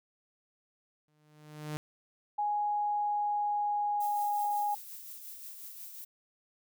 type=tone with exponential growth; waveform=sawtooth; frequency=151.5 Hz; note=D#3; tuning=46 cents flat; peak=-29 dBFS; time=1.08-1.77 s; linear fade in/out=0 ms; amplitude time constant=150 ms
type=tone with pitch glide; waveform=sine; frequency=830.6 to 825.3 Hz; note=G#5 to G#5; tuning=0 to -11 cents; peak=-28 dBFS; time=2.38-4.75 s; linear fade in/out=10 ms; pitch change=-11 cents; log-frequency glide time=2.59-4.36 s
type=noise with tremolo; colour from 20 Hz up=violet; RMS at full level=-44 dBFS; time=4-6.05 s; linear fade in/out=10 ms; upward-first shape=triangle; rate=5.6 Hz; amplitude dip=45%
effects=none